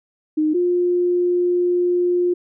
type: tone pair in turn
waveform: sine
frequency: 308.2 / 354.5 Hz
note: D#4 / F4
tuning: -16 / +26 cents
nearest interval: major second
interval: 242 cents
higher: second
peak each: -15 dBFS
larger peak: neither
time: 0.37-0.54 / 0.54-2.34 s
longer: second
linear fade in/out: 10 ms
effects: none